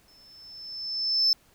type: tone with exponential growth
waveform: sine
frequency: 5274 Hz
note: E8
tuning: in tune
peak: -16 dBFS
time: 0.08-1.33 s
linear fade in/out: 1 ms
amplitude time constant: 270 ms
effects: tanh soft clip ceiling -15 dBFS + pink hiss -61 dBFS RMS until 1.54 s